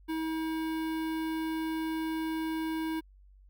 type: tone with notch filter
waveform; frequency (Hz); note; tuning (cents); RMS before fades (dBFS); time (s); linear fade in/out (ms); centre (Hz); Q
square; 320; D#4; +49; -33; 0.08-3.01; 20; 6800; 0.69
effects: added 48 Hz sine -54 dBFS peak until 3.49 s